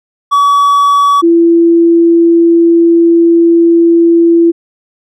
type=tone pair in turn; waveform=triangle / sine; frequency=1137 / 336.6 Hz; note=C#6 / E4; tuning=+44 / +36 cents; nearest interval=octave + major sixth; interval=2108 cents; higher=first; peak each=-3 dBFS; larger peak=neither; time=0.31-1.22 / 1.22-4.52 s; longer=second; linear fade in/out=20 ms; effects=none